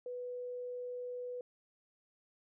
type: tone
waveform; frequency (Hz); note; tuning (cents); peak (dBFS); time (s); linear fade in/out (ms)
sine; 493.9; B4; 0; -39; 0.06-1.41; 2
effects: none